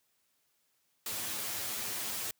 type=noise with comb filter; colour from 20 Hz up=white; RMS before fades=-37 dBFS; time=1.06-2.31 s; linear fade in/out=2 ms; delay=9.2 ms; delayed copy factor=+0.75; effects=white hiss -75 dBFS RMS until 2.39 s + high-pass 60 Hz 12 dB/octave